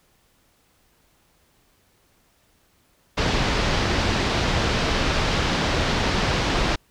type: low-pass noise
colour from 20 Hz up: pink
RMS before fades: -22 dBFS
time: 3.17-6.76 s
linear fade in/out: 10 ms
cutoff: 5200 Hz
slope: 24 dB/octave
effects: pink hiss -62 dBFS RMS until 6.9 s